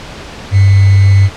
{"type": "tone with sample-and-hold", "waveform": "sine", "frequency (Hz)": 98, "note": "G2", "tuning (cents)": 0, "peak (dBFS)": -3, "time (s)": [0.51, 1.3], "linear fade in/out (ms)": 50, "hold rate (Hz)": 2100, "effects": ["pink hiss -28 dBFS RMS until 1.36 s", "low-pass 5000 Hz 12 dB/octave"]}